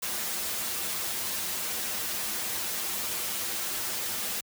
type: noise with comb filter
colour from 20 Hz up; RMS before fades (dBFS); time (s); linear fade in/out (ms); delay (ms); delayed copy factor
white; -32; 0.02-4.41; 10; 7.1; -0.9
effects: high-pass 80 Hz 12 dB/octave